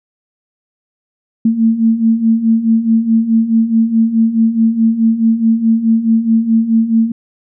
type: beating tone pair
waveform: sine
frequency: 222.5 / 227.2 Hz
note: A3 / A#3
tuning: +20 / -44 cents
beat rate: 4.7 Hz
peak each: -15 / -10 dBFS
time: 1.45-7.12 s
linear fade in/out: 5 ms
effects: none

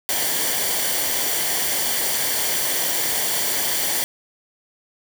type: noise with comb filter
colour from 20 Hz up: white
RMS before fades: -22 dBFS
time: 0.09-4.04 s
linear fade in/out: 0 ms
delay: 0.77 ms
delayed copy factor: -0.55
effects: none

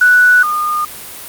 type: tone pair in turn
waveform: sine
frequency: 1480 / 1218.1 Hz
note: F#6 / D#6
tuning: 0 / -37 cents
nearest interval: minor third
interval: 337 cents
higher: first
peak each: -5 / -13 dBFS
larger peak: first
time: 0.01-0.43 / 0.43-0.85 s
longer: neither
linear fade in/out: 5 ms
effects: white hiss -30 dBFS RMS until 1.28 s + Opus 48 kbps

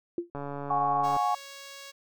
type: tone with exponential decay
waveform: sine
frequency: 345.1 Hz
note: F4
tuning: 21 cents flat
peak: -23 dBFS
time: 0.18-0.3 s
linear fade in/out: 2 ms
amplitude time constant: 25 ms
type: click train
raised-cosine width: 1 ms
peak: -23 dBFS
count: 117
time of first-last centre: 0.35-1.167 s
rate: 142 Hz
type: chord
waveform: sine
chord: F# suspended second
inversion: none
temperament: equal with one note detuned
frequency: 723.1 / 830.6 / 1108.7 Hz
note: F#5 / G#5 / C#6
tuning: -40 / 0 / 0 cents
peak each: -28 dBFS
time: 0.7-1.35 s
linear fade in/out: 5 ms
type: tone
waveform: 5% pulse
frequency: 554.4 Hz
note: C#5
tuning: in tune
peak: -31 dBFS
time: 1.03-1.92 s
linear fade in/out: 20 ms
effects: none

